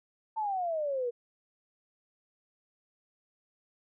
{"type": "exponential sweep", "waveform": "sine", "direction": "down", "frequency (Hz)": [900, 468.8], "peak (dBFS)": -29, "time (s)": [0.36, 1.11], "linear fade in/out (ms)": 20, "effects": []}